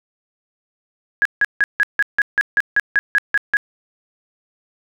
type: tone bursts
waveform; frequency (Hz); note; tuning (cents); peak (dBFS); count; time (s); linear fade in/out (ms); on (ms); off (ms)
sine; 1661.2; G#6; 0; -11; 13; 1.22-3.569; 0; 33; 160
effects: none